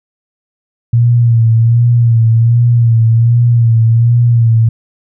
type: tone with vibrato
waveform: sine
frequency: 116.54 Hz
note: A#2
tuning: in tune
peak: -5 dBFS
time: 0.93-4.69 s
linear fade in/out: 5 ms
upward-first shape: sine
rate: 1.3 Hz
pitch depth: 49 cents each way
effects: none